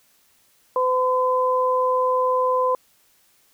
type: tone pair together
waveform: sine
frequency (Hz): 508.5 / 1017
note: C5 / C6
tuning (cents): -50 / -50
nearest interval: octave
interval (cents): 1200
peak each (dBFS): -20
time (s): 0.76-2.75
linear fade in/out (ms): 2
effects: white hiss -60 dBFS RMS until 3.53 s